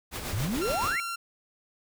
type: noise with tremolo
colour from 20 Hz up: pink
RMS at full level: -33 dBFS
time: 0.11-0.97 s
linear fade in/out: 50 ms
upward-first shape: sine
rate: 7.1 Hz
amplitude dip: 50%
type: exponential sweep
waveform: sine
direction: up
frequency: 87.8 to 2329 Hz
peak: -27 dBFS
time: 0.33-1 s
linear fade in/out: 0 ms
type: tone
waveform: sawtooth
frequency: 1371 Hz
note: F6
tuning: 32 cents flat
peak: -28 dBFS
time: 0.61-1.16 s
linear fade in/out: 10 ms
effects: none